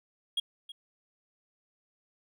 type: tone with echo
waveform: triangle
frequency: 3283 Hz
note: G#7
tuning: 21 cents flat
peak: -25 dBFS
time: 0.37-0.4 s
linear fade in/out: 5 ms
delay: 320 ms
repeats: 1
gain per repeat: -15 dB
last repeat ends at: 0.72 s
effects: none